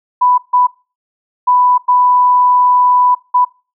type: tone bursts at uneven times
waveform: sine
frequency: 992 Hz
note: B5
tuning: 7 cents sharp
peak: -7 dBFS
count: 5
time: 0.21-0.38 / 0.53-0.67 / 1.47-1.78 / 1.88-3.15 / 3.34-3.45 s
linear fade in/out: 10 ms
effects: noise-tail reverb RT60 0.3 s tail -21 dB re dry